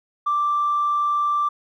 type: tone with tanh clipping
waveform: triangle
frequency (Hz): 1174.7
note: D6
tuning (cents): 0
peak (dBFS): -18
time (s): 0.26-1.49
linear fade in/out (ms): 10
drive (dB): 4
effects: none